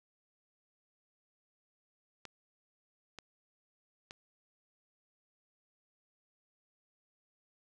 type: clicks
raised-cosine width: 0.2 ms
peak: -28 dBFS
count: 3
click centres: 2.253 / 3.187 / 4.109 s
effects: none